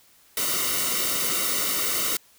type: noise with comb filter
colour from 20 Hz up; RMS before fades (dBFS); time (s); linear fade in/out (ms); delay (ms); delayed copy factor
white; -25; 0.37-2.17; 2; 1.2; -0.75
effects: white hiss -57 dBFS RMS until 2.38 s

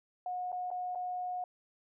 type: tone with dropouts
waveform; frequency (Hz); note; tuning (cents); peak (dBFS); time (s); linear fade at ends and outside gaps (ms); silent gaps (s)
sine; 725; F#5; -35; -34; 0.26-1.44; 2; 0.519-0.527 / 0.704-0.713 / 0.95-0.956
effects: none

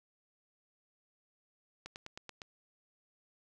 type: slowing click train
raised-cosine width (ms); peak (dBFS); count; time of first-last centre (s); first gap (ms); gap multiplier
0.2; -27; 6; 1.86-2.418; 99; 1.06
effects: none

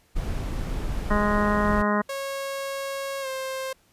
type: noise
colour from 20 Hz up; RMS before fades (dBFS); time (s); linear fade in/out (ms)
brown; -28; 0.15-1.83; 20
type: harmonic tone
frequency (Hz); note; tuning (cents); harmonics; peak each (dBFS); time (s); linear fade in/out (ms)
207.7; G#3; 0; 1 / 2 / 3 / 4 / 5 / 6 / 7 / 8 / 9; -24 / -30 / -28 / -34 / -27 / -31 / -33 / -38 / -32; 1.1-2.02; 10
type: tone with pitch glide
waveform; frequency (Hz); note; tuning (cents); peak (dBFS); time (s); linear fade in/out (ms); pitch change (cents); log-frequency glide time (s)
sawtooth; 548 to 527.8; C#5 to C5; -20 to +15; -25; 2.09-3.73; 5; -65; 3.21-3.27
effects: pink hiss -62 dBFS RMS until 3.92 s + resampled to 32000 Hz

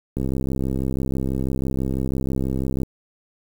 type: click train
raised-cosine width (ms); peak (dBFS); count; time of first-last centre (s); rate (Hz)
3; -12; 177; 0.17-2.833; 66.1
effects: 7-bit

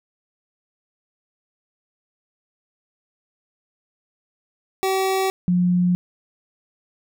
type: tone pair in turn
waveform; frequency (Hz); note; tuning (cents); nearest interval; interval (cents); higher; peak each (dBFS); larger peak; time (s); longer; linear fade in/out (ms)
25% pulse / sine; 382.1 / 178.46; G4 / F3; -44 / +38; octave + minor second; 1318; first; -15; neither; 4.83-5.3 / 5.48-5.95; neither; 0
effects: none

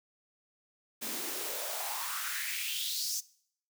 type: noise with high-pass filter sweep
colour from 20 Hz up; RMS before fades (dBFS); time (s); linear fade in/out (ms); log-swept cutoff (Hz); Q
white; -36; 1.01-3.21; 20; 210 to 6100; 4.1
effects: noise-tail reverb RT60 0.6 s tail -20 dB re dry

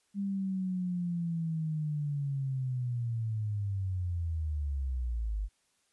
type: linear sweep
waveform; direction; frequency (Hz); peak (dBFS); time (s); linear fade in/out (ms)
sine; down; 200.9 to 48.33; -30; 0.14-5.49; 50
effects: white hiss -73 dBFS RMS until 5.92 s + resampled to 24000 Hz

